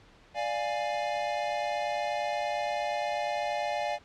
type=chord; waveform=square; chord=D diminished; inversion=none; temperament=equal with one note detuned; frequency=590 / 698.5 / 830.6 Hz; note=D5 / F5 / Ab5; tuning=+8 / 0 / 0 cents; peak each=-34 dBFS; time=0.34-3.99 s; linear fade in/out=50 ms; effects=pink hiss -57 dBFS RMS until 4.04 s + low-pass 4000 Hz 12 dB/octave